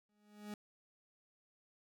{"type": "tone with exponential growth", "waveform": "40% pulse", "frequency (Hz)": 208.5, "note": "G#3", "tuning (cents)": 7, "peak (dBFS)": -40, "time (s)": [0.09, 0.54], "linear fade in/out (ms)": 2, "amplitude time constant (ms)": 96, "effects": []}